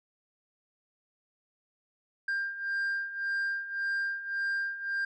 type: beating tone pair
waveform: sine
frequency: 1593 / 1594.8 Hz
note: G6 / G6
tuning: +27 / +29 cents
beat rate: 1.8 Hz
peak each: -33 / -29 dBFS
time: 2.28-5.05 s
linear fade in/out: 5 ms
effects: tanh soft clip ceiling -27 dBFS